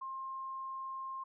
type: tone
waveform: sine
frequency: 1062 Hz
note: C6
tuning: 25 cents sharp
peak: -39 dBFS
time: 0.01-1.24 s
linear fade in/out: 10 ms
effects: none